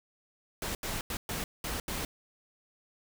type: noise bursts at uneven times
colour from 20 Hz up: pink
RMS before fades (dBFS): -35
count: 6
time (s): 0.62-0.75 / 0.83-1.01 / 1.1-1.17 / 1.29-1.44 / 1.64-1.8 / 1.88-2.05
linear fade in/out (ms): 2
effects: none